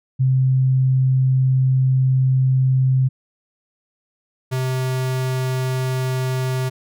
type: tone pair in turn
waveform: sine / square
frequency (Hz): 130.81 / 129.46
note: C3 / C3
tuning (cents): 0 / -18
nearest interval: unison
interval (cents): 18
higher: first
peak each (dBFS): -13 / -20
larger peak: first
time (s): 0.19-3.09 / 4.51-6.7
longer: first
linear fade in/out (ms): 20
effects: none